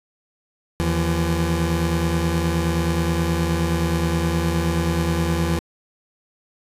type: tone pair together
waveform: 25% pulse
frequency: 79.8 / 169.1 Hz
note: D#2 / E3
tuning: +44 / +44 cents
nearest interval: octave + minor second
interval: 1300 cents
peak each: -18 dBFS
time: 0.8-5.59 s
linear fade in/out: 0 ms
effects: resampled to 32000 Hz